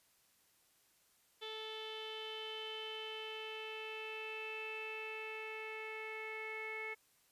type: tone with low-pass filter sweep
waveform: sawtooth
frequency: 437.7 Hz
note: A4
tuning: 9 cents flat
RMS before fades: -45 dBFS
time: 1.41-6.95 s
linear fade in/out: 20 ms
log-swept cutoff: 3400 to 2200 Hz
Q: 9.3
effects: white hiss -72 dBFS RMS until 7.31 s + resampled to 32000 Hz